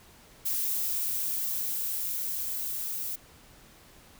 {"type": "noise with level ramp", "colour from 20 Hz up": "violet", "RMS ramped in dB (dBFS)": [-29, -34], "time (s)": [0.45, 3.16], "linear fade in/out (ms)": 10, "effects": ["pink hiss -55 dBFS RMS until 4.19 s"]}